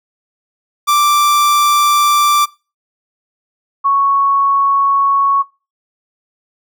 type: tone pair in turn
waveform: 45% pulse / sine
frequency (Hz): 1174.7 / 1108.8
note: D6 / C#6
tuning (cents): 0 / 0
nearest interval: minor second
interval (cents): 100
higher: first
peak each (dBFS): -9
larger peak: neither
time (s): 0.87-2.46 / 3.84-5.43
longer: neither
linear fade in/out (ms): 20
effects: noise-tail reverb RT60 0.3 s tail -21 dB re dry